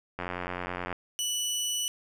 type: click train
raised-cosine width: 0.5 ms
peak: -18 dBFS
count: 67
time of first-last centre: 0.19-0.927 s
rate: 89.5 Hz
type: tone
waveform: 20% pulse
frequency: 2960 Hz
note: F#7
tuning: in tune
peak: -23 dBFS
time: 1.19-1.88 s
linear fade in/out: 0 ms
effects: none